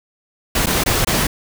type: noise with dropouts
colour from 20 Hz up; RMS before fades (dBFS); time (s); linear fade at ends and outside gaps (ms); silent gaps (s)
pink; -17; 0.55-1.27; 5; 0.66-0.668 / 0.838-0.86 / 1.048-1.07
effects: none